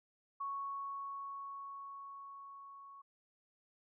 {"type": "tone with level ramp", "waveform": "sine", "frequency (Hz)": 1108.7, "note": "C#6", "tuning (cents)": 0, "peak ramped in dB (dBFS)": [-37, -52], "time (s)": [0.4, 3.02], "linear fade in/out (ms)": 10, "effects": []}